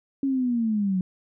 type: linear sweep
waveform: sine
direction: down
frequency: 277.2 to 180.7 Hz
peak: -21 dBFS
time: 0.23-1.01 s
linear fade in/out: 2 ms
effects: none